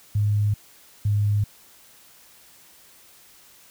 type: tone pair in turn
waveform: sine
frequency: 103.83 / 103.29 Hz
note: G#2 / G#2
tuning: 0 / -9 cents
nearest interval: unison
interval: 9 cents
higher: first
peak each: -18 dBFS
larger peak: neither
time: 0.15-0.54 / 1.05-1.44 s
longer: neither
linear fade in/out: 5 ms
effects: white hiss -52 dBFS RMS until 3.7 s